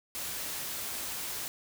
white noise, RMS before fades -37 dBFS, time 0.15-1.48 s, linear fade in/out 0 ms, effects none

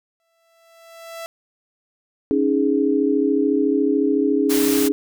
sawtooth tone with exponential growth, 664 Hz, E5, 12 cents sharp, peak -25 dBFS, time 0.2-1.26 s, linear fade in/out 0 ms, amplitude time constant 230 ms
sine chord, C# suspended second, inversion none, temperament equal, 277.2 / 311.1 / 415.3 Hz, C#4 / D#4 / G#4, 0 / 0 / 0 cents, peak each -19 / -21 / -20 dBFS, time 2.31-4.92 s, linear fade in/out 0 ms
white noise, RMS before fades -25 dBFS, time 4.49-4.89 s, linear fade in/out 20 ms
effects none

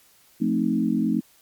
sine chord, F dominant seventh, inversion none, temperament equal, 174.61 / 220 / 261.6 / 311.1 Hz, F3 / A3 / C4 / Eb4, 0 / 0 / 0 / 0 cents, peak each -28 / -23 / -25 / -26 dBFS, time 0.4-1.21 s, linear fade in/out 20 ms, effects white hiss -57 dBFS RMS until 1.41 s + MP3 96 kbps

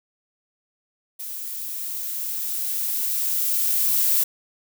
violet noise with level ramp, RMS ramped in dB -33 to -19 dBFS, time 1.19-4.24 s, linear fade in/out 10 ms, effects none

